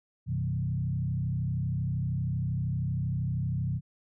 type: tone with frequency modulation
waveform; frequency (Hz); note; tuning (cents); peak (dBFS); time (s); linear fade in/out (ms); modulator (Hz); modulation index
sine; 128.3; C3; -34; -27; 0.26-3.81; 50; 32.8; 1.2
effects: none